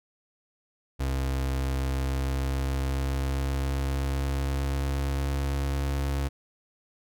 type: tone with pitch glide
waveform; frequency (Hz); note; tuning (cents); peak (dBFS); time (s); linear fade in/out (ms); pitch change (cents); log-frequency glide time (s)
35% pulse; 66.5 to 69.2; C2 to C#2; +29 to -2; -24; 0.99-6.29; 20; +69; 1.74-5.57
effects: none